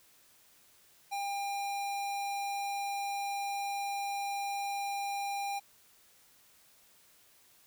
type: tone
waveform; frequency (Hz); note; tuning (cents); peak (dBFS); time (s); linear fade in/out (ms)
square; 801; G5; +37; -34; 1.11-5.6; 20
effects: white hiss -63 dBFS RMS until 7.66 s